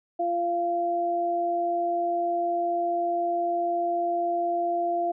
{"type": "tone pair together", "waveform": "sine", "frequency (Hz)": [344.9, 690.5], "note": ["F4", "F5"], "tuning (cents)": [-22, -20], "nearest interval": "octave", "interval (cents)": 1202, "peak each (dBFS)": [-30, -24], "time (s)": [0.19, 5.12], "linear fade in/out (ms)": 10, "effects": []}